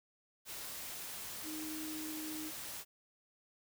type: tone in noise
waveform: sine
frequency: 311.1 Hz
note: D#4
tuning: in tune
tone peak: -42 dBFS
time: 1.43-2.52 s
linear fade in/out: 50 ms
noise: white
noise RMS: -45 dBFS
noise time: 0.45-2.85 s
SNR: 0 dB
effects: none